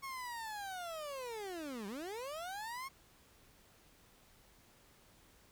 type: linear two-way sweep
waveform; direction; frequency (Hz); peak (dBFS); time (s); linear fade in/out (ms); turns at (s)
30% pulse; down then up; 1100 to 190 to 1100; -39; 0.02-2.89; 20; 1.87
effects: pink hiss -65 dBFS RMS until 5.51 s